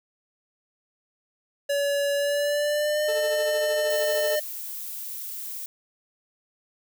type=tone with pitch glide; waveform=square; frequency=568 to 605.3 Hz; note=C#5 to D#5; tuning=+42 to -48 cents; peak=-23 dBFS; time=1.69-4.4 s; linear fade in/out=10 ms; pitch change=+110 cents; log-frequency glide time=2.15-3.05 s
type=tone with tremolo; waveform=40% pulse; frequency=440 Hz; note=A4; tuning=in tune; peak=-28 dBFS; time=3.08-4.36 s; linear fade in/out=5 ms; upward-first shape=triangle; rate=13 Hz; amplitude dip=75%
type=noise; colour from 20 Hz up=violet; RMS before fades=-35 dBFS; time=3.9-5.66 s; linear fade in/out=2 ms
effects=none